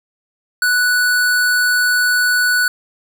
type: tone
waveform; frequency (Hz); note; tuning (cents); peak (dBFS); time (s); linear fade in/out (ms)
square; 1480; F#6; 0; -13; 0.62-2.68; 2
effects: none